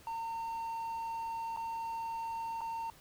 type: tone with dropouts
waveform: triangle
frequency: 912 Hz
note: A#5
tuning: 38 cents flat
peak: -34 dBFS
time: 0.07-2.9 s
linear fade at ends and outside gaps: 1 ms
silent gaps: 1.563-1.572 / 2.608-2.615 s
effects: pink hiss -59 dBFS RMS until 3 s